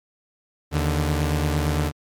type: tone pair together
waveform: sawtooth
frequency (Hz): 77.78 / 146.83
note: D#2 / D3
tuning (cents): 0 / 0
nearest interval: major seventh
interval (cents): 1100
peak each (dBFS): -18 / -20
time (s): 0.71-1.92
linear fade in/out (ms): 50
effects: MP3 96 kbps